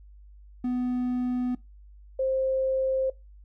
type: tone pair in turn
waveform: triangle / sine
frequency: 248.9 / 527.4 Hz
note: B3 / C5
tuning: +14 / +14 cents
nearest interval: octave + minor second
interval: 1300 cents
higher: second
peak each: -23 dBFS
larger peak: neither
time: 0.64-1.55 / 2.19-3.1 s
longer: neither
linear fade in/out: 5 ms
effects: noise-tail reverb RT60 0.2 s tail -20 dB re dry + added 50 Hz sine -47 dBFS peak until 3.44 s